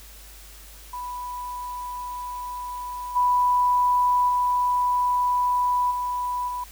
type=tone with level steps; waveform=sine; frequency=987.8 Hz; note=B5; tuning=in tune; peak=-30 / -17 / -19 / -24 / -27 dBFS; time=0.93-6.64 s; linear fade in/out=5 ms; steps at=3.15 / 4.28 / 5.9 / 6.47 s; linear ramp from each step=20 ms; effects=added 50 Hz sine -45 dBFS peak until 6.71 s + white hiss -47 dBFS RMS until 6.71 s